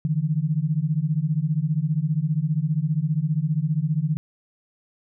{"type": "beating tone pair", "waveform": "sine", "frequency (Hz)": [146.83, 161.83], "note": ["D3", "E3"], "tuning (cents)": [0, -32], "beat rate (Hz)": 15, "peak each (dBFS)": -23, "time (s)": [0.05, 4.17], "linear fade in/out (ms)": 0, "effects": []}